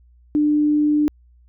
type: tone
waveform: sine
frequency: 298.3 Hz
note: D4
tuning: 27 cents sharp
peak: -14 dBFS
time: 0.35-1.08 s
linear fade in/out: 0 ms
effects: added 60 Hz sine -49 dBFS peak until 1.48 s